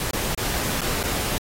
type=noise with dropouts; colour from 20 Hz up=pink; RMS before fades=-26 dBFS; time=0-1.38 s; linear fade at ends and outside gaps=1 ms; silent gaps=0.11-0.133 / 0.348-0.377 / 0.809-0.816 / 1.03-1.037 s; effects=AAC 48 kbps